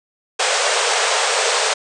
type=band-pass noise; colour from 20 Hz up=pink; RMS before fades=-18 dBFS; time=0.39-1.74 s; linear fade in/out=10 ms; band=420 to 8900 Hz; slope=96 dB/octave; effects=none